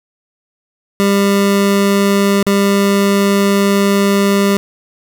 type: tone with dropouts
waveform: 25% pulse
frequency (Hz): 199.4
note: G3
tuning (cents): +30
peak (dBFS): -6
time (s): 1-4.57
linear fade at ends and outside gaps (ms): 0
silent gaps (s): 2.428-2.466
effects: none